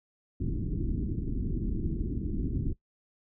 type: low-pass noise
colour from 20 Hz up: pink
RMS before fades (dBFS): -31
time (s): 0.4-2.73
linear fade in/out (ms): 5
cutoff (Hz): 350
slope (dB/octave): 48
effects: noise-tail reverb RT60 0.1 s tail -19 dB re dry